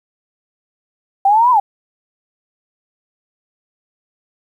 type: exponential two-way sweep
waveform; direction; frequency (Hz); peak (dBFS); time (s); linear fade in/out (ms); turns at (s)
sine; up then down; 770 to 1024 to 770; -8; 1.25-1.6; 5; 1.51
effects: 8-bit